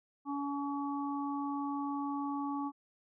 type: harmonic tone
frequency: 282.9 Hz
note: C#4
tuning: 35 cents sharp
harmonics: 1 / 3 / 4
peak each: -35 / -40 / -41 dBFS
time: 0.25-2.72 s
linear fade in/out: 50 ms
effects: none